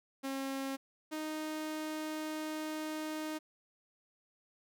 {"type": "tone pair in turn", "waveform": "sawtooth", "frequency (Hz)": [270, 310.1], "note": ["C#4", "D#4"], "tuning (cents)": [-45, -6], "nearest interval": "major second", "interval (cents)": 239, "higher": "second", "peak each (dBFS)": [-32, -33], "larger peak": "first", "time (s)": [[0.23, 0.77], [1.11, 3.39]], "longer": "second", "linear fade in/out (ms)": 20, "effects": []}